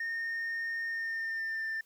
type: tone with pitch glide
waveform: sine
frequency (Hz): 1833 to 1787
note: A#6 to A6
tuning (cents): -30 to +26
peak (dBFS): -30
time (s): 0-1.81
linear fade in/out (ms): 5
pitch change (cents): -44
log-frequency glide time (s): 0.86-1.66
effects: tanh soft clip ceiling -31 dBFS + white hiss -67 dBFS RMS until 1.85 s